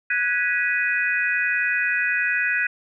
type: chord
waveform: sine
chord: G# minor seventh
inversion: third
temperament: equal with one note detuned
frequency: 1480 / 1661.2 / 1949.5 / 2489 Hz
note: F#6 / G#6 / B6 / D#7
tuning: 0 / 0 / -23 / 0 cents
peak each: -25 dBFS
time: 0.1-2.67 s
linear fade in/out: 5 ms
effects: none